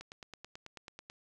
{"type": "click train", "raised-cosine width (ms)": 0.2, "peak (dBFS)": -29, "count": 11, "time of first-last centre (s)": [0.01, 1.099], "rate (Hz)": 9.18, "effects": []}